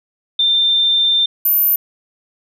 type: tone pair in turn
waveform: sine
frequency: 3586 / 13539 Hz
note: A7 / G#9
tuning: +32 / +32 cents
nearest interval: octave + major seventh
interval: 2300 cents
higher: second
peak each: -11 / -11 dBFS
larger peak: neither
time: 0.39-1.26 / 1.45-1.76 s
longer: first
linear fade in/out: 5 ms
effects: none